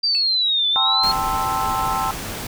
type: exponential two-way sweep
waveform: sine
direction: down then up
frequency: 4733 to 3478 to 4314 Hz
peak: -16 dBFS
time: 0.03-1.12 s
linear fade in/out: 10 ms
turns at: 0.68 s
type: tone with exponential decay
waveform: triangle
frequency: 2637 Hz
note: E7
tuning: in tune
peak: -23 dBFS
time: 0.15-0.27 s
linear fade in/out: 0 ms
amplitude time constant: 24 ms
type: chord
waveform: sine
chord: A minor seventh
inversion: third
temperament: equal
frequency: 784 / 880 / 1046.5 / 1318.5 Hz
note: G5 / A5 / C6 / E6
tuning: 0 / 0 / 0 / 0 cents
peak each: -25 dBFS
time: 0.76-2.11 s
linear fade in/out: 0 ms
type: noise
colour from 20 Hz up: pink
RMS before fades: -29 dBFS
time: 1.03-2.47 s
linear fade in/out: 5 ms
effects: none